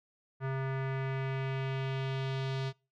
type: tone with low-pass filter sweep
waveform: square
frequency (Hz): 133.8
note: C3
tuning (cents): +39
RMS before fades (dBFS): -34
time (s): 0.4-2.73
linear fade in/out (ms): 50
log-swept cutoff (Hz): 1600 to 4200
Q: 1.8
effects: noise-tail reverb RT60 0.3 s tail -24 dB re dry